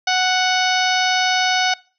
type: harmonic tone with a mistuned harmonic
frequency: 740 Hz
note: F#5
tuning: in tune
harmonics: 1 / 2 / 3 / 4 / 5 / 6 / 7 / 8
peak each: -19 / -22 / -24 / -25 / -26 / -27 / -27 / -28 dBFS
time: 0.07-1.74 s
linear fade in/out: 5 ms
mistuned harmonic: 8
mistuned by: +21 cents
effects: noise-tail reverb RT60 0.4 s tail -24 dB re dry